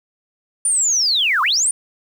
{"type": "linear two-way sweep", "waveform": "sine", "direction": "down then up", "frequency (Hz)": [9397, 980, 9397], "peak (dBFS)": -14, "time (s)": [0.65, 1.71], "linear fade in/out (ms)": 2, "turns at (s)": 1.42, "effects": ["7-bit"]}